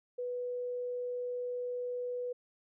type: tone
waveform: sine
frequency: 492.6 Hz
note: B4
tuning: 5 cents flat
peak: -34 dBFS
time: 0.18-2.33 s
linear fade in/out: 10 ms
effects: none

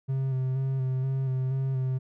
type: tone with vibrato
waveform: triangle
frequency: 131.9 Hz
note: C3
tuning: 14 cents sharp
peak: -23 dBFS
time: 0.08-1.99 s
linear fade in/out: 20 ms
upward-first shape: square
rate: 2.1 Hz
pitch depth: 24 cents each way
effects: none

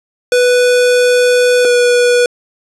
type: tone pair in turn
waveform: square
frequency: 493.9 / 487.7 Hz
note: B4 / B4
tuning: 0 / -22 cents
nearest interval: unison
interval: 22 cents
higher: first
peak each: -8 dBFS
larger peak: neither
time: 0.32-1.65 / 1.65-2.26 s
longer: first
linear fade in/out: 2 ms
effects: resampled to 24000 Hz + 8-bit

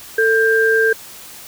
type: tone pair together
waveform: sine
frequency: 445.4 / 1587.2 Hz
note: A4 / G6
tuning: +21 / +21 cents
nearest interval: octave + minor seventh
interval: 2200 cents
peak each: -14 dBFS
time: 0.18-0.93 s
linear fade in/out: 5 ms
effects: white hiss -37 dBFS RMS until 1.47 s

